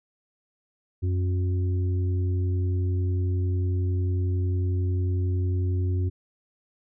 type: harmonic tone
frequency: 91.1 Hz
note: F#2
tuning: 26 cents flat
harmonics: 1 / 3 / 4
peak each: -22 / -37 / -37 dBFS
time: 1.02-6.1 s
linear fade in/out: 20 ms
effects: none